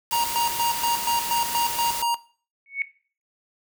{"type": "noise", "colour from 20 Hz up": "white", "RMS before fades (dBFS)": -30, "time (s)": [0.11, 2.02], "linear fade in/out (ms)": 0}
{"type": "tone with tremolo", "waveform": "square", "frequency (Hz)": 940, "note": "A#5", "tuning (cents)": 14, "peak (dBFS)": -21, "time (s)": [0.12, 2.16], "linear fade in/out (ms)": 10, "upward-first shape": "square", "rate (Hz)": 4.2, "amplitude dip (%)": 70}
{"type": "tone with exponential growth", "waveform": "sine", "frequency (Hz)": 2217, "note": "C#7", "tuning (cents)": 0, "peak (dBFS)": -18, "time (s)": [2.66, 2.82], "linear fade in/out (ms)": 1, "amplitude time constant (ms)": 34}
{"effects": ["noise-tail reverb RT60 0.4 s tail -17 dB re dry"]}